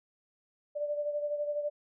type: beating tone pair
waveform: sine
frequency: 587.3 / 599.3 Hz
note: D5 / D5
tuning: 0 / +35 cents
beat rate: 12 Hz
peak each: -31 / -39 dBFS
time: 0.75-1.7 s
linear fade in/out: 20 ms
effects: none